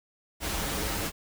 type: noise with comb filter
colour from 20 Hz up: pink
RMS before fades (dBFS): -31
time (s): 0.4-1.12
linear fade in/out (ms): 50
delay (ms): 8.1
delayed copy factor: -0.55
effects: none